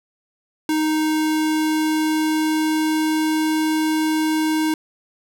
square tone with pitch glide, 311.1 to 312.9 Hz, D#4 to D#4, 0 to +10 cents, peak -18 dBFS, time 0.69-4.74 s, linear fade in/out 2 ms, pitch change +10 cents, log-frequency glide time 0.8-3.65 s, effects none

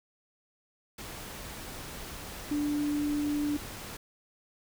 sine tone in noise, 293.7 Hz, D4, in tune, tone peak -27 dBFS, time 2.51-3.57 s, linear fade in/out 5 ms, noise pink, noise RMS -42 dBFS, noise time 0.98-3.97 s, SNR +12 dB, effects none

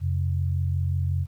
sine tone pair together, 88.46 / 134 Hz, F2 / C3, +23 / +42 cents, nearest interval perfect fifth, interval 719 cents, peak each -23 / -28 dBFS, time 0-1.27 s, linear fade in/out 50 ms, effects 10-bit

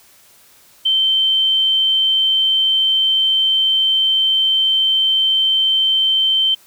sine tone, 3107 Hz, G7, 16 cents flat, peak -12 dBFS, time 0.85-6.55 s, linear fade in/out 10 ms, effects white hiss -49 dBFS RMS until 6.66 s

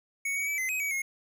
square tone with pitch steps, 2224 / 2253 / 2301 / 2051 / 2526 / 2269 / 2159 Hz, C#7 / C#7 / D7 / C7 / D#7 / C#7 / C#7, +5 / +28 / -36 / -35 / +26 / +40 / -46 cents, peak -29 dBFS, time 0.25-1.02 s, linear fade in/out 5 ms, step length 110 ms, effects none

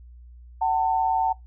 sine tone pair together, 756 / 895.7 Hz, F#5 / A5, +37 / +31 cents, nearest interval minor third, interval 294 cents, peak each -23 / -22 dBFS, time 0.61-1.33 s, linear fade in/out 10 ms, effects noise-tail reverb RT60 0.2 s tail -24 dB re dry + added 60 Hz sine -43 dBFS peak until 1.46 s

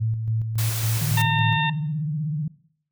sine tone with tremolo, 111.5 Hz, A2, 23 cents sharp, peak -20 dBFS, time 0-1.58 s, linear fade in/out 20 ms, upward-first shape square, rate 3.6 Hz, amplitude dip 45%
white noise, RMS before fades -30 dBFS, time 0.58-1.22 s, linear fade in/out 5 ms
sine tone with vibrato, 151.8 Hz, D#3, 42 cents flat, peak -23 dBFS, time 1.01-2.48 s, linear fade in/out 5 ms, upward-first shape sine, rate 16 Hz, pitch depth 110 cents each way
harmonic tone, 909 Hz, A#5, 44 cents flat, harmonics 1 / 2 / 3 / 4, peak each -23 / -26 / -28 / -29 dBFS, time 1.17-1.7 s, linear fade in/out 5 ms
effects noise-tail reverb RT60 0.6 s tail -19 dB re dry

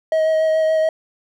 triangle tone with vibrato, 634 Hz, D#5, 32 cents sharp, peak -12 dBFS, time 0.12-0.89 s, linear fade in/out 2 ms, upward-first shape sine, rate 7 Hz, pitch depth 13 cents each way, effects none

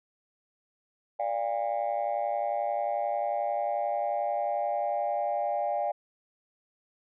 sine chord, D diminished, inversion none, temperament equal with one note detuned, 587.3 / 698.5 / 809.8 Hz, D5 / F5 / Ab5, 0 / 0 / -44 cents, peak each -30 dBFS, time 1.19-5.92 s, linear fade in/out 10 ms, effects tanh soft clip ceiling -21 dBFS

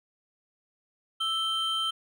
triangle tone pair together, 1318.5 / 3122 Hz, E6 / G7, 0 / -8 cents, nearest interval octave + minor third, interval 1492 cents, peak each -30 / -26 dBFS, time 1.2-1.91 s, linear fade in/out 10 ms, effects none

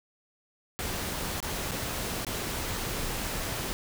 pink noise with dropouts, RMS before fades -33 dBFS, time 0.79-3.73 s, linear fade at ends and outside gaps 0 ms, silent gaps 1.403-1.427 / 1.711-1.717 / 2.248-2.267 s, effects none

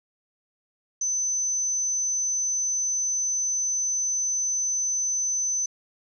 sine tone, 6090 Hz, F#8, 49 cents sharp, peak -23 dBFS, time 1.01-5.66 s, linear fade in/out 5 ms, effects none

